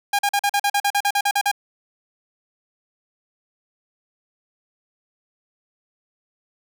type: tone bursts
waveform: sawtooth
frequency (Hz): 810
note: G#5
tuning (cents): -43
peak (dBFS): -13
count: 14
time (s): 0.13-1.515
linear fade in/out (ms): 5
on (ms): 59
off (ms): 43
effects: none